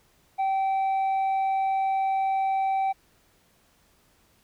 triangle tone with tanh clipping, 773 Hz, G5, 24 cents flat, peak -23 dBFS, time 0.38-2.93 s, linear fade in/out 20 ms, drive 8 dB, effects pink hiss -63 dBFS RMS until 4.43 s

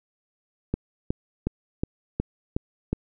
click train, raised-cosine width 3 ms, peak -11 dBFS, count 7, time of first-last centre 0.74-2.93 s, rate 2.74 Hz, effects none

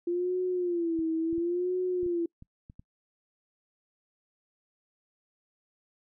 sine tone with vibrato, 343.9 Hz, F4, 27 cents flat, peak -26 dBFS, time 0.07-2.26 s, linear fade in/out 5 ms, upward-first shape sine, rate 0.72 Hz, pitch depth 110 cents each way
clicks, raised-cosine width 5 ms, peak -35 dBFS, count 8, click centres 0.991 / 1.329 / 1.381 / 2.031 / 2.063 / 2.424 / 2.699 / 2.795 s
effects noise-tail reverb RT60 0.1 s tail -26 dB re dry

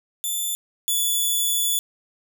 5% pulse tone pair in turn, 3520 / 3448 Hz, A7 / A7, 0 / -36 cents, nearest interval unison, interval 36 cents, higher first, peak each -16 / -12 dBFS, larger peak second, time 0.24-0.55 / 0.88-1.79 s, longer second, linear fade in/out 0 ms, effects none

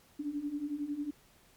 sine beating tone pair, 283.8 / 294.8 Hz, C#4 / D4, +41 / +7 cents, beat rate 11 Hz, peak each -39 / -35 dBFS, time 0.19-1.11 s, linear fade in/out 10 ms, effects pink hiss -63 dBFS RMS until 1.56 s + MP3 96 kbps

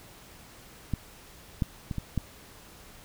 clicks, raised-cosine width 5 ms, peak -15 / -13 / -20 / -19 / -14 dBFS, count 5, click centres 0.937 / 1.622 / 1.912 / 1.983 / 2.177 s, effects pink hiss -51 dBFS RMS until 3.04 s

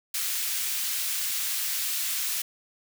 white high-pass noise, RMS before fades -29 dBFS, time 0.14-2.42 s, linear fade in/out 5 ms, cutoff 1900 Hz, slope 12 dB/octave, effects none

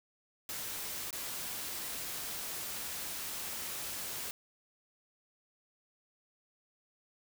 white noise with dropouts, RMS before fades -40 dBFS, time 0.49-4.31 s, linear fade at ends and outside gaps 1 ms, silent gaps 1.107-1.128 s, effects none

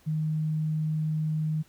sine tone, 155.56 Hz, D#3, in tune, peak -25 dBFS, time 0.06-1.63 s, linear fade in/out 20 ms, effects pink hiss -61 dBFS RMS until 1.68 s

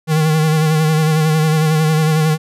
square tone with vibrato, 156.4 Hz, D#3, 9 cents sharp, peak -12 dBFS, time 0.07-2.38 s, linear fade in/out 50 ms, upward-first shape sine, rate 11 Hz, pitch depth 39 cents each way, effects resampled to 32000 Hz

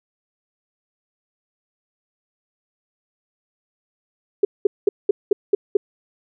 sine tone bursts, 404.2 Hz, G#4, 47 cents flat, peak -10 dBFS, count 7, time 4.43-5.77 s, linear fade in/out 5 ms, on 20 ms, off 200 ms, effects none

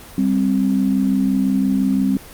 sine tone pair together, 196.8 / 262.7 Hz, G3 / C4, +7 / +7 cents, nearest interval perfect fourth, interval 500 cents, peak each -17 dBFS, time 0.18-2.17 s, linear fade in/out 2 ms, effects pink hiss -39 dBFS RMS until 2.33 s + Opus 24 kbps

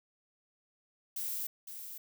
violet noise with echo, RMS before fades -37 dBFS, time 1.16-1.47 s, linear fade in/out 5 ms, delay 510 ms, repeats 1, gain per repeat -8 dB, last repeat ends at 1.98 s, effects none

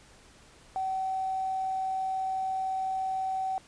sine tone with quantisation, 761 Hz, F#5, 48 cents sharp, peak -28 dBFS, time 0.76-3.58 s, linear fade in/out 0 ms, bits 9, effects pink hiss -56 dBFS RMS until 3.67 s + resampled to 22050 Hz

